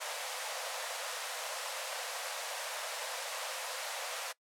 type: high-pass noise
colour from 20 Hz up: pink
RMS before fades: -39 dBFS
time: 0-4.33 s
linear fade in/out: 20 ms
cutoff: 490 Hz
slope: 96 dB/octave
effects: noise-tail reverb RT60 0.1 s tail -21 dB re dry + low-pass 11000 Hz 12 dB/octave